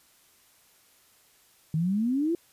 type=exponential sweep; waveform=sine; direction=up; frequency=152.3 to 350.7 Hz; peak=-23 dBFS; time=1.74-2.35 s; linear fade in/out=2 ms; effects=white hiss -61 dBFS RMS until 2.52 s + resampled to 32000 Hz